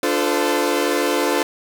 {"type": "chord", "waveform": "sawtooth", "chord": "D minor seventh", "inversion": "none", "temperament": "equal with one note detuned", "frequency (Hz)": [293.7, 349.2, 440, 512.8], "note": ["D4", "F4", "A4", "C5"], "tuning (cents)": [0, 0, 0, -35], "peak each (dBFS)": -19, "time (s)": [0.03, 1.43], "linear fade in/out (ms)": 2, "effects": []}